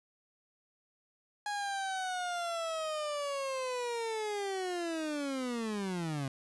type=linear sweep; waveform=30% pulse; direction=down; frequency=830.6 to 131.5 Hz; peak=-31 dBFS; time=1.46-6.28 s; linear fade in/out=2 ms; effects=resampled to 22050 Hz + 10-bit